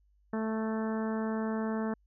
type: harmonic tone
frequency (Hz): 220.3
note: A3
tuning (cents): +2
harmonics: 1 / 2 / 3 / 4 / 5 / 6 / 7 / 8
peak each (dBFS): -31 / -37 / -41 / -43 / -45 / -47 / -48 / -49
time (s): 0.33-1.94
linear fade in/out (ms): 5
effects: added 50 Hz sine -64 dBFS peak until 2.06 s